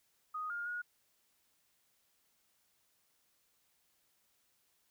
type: tone with pitch steps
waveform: sine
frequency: 1245 / 1414 / 1445 Hz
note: D#6 / F6 / F#6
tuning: +1 / +21 / -41 cents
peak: -37 dBFS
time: 0.34-0.82 s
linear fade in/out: 10 ms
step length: 160 ms
effects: white hiss -75 dBFS RMS until 4.9 s